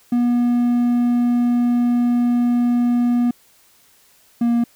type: tone pair in turn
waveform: triangle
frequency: 241.5 / 236.1 Hz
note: B3 / A#3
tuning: -39 / +22 cents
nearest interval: unison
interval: 39 cents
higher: first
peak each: -12 dBFS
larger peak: neither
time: 0.12-3.31 / 4.41-4.64 s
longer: first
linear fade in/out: 5 ms
effects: white hiss -54 dBFS RMS until 4.75 s